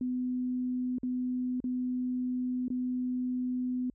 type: tone with dropouts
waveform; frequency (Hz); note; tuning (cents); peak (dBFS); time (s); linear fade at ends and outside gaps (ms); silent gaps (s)
sine; 251.3; B3; +30; -29; 0.01-3.9; 2; 0.984-1.032 / 1.603-1.641 / 2.682-2.702
effects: added 50 Hz sine -62 dBFS peak until 3.94 s